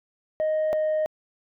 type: tone pair in turn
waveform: sine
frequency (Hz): 622.3 / 620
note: D#5 / D#5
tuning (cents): 0 / -6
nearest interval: unison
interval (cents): 6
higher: first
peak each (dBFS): -19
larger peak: neither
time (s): 0.4-0.73 / 0.73-1.06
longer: neither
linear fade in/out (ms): 0
effects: tanh soft clip ceiling -20 dBFS